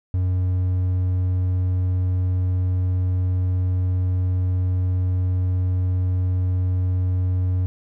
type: tone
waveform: triangle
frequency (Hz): 91.5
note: F#2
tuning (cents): -19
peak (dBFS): -16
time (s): 0.14-7.66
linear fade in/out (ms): 0
effects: none